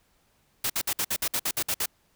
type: noise bursts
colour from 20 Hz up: white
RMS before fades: -27 dBFS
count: 11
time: 0.64-1.859 s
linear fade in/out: 5 ms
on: 59 ms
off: 57 ms
effects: pink hiss -67 dBFS RMS until 2.15 s